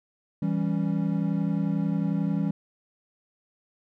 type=chord; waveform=triangle; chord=C# diminished; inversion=first; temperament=equal; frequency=164.81 / 196 / 277.2 Hz; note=E3 / G3 / C#4; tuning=0 / 0 / 0 cents; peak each=-25 / -25 / -29 dBFS; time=0.42-2.51 s; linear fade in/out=5 ms; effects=none